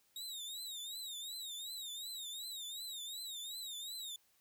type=tone with vibrato; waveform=sawtooth; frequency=3767 Hz; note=A#7; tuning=17 cents sharp; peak=-40 dBFS; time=0.16-4.16 s; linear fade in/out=2 ms; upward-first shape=triangle; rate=2.7 Hz; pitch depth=150 cents each way; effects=white hiss -73 dBFS RMS until 4.4 s